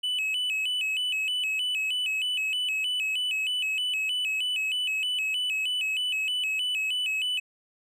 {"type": "tone with vibrato", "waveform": "triangle", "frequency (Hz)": 2770, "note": "F7", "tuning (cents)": -15, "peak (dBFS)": -24, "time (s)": [0.03, 7.4], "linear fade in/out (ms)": 10, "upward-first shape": "square", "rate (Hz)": 3.2, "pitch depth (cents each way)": 130, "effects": []}